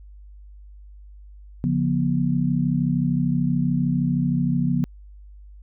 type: tone cluster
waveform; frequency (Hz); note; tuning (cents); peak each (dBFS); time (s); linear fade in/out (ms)
sine; 143.3 / 176.5 / 242.5; D3 / F3 / B3; -42 / +19 / -31; -23; 1.64-4.84; 0
effects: added 50 Hz sine -41 dBFS peak until 5.62 s